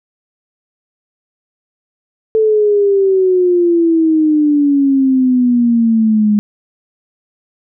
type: exponential sweep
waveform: sine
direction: down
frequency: 442.6 to 206.7 Hz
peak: -8 dBFS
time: 2.35-6.39 s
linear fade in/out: 0 ms
effects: none